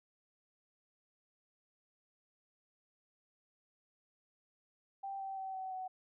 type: tone with pitch steps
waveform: sine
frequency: 784 / 775 / 766.1 / 757.3 / 748.6 Hz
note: G5 / G5 / G5 / F#5 / F#5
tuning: 0 / -20 / -40 / +40 / +20 cents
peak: -39 dBFS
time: 5.03-5.88 s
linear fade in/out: 10 ms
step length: 170 ms
effects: none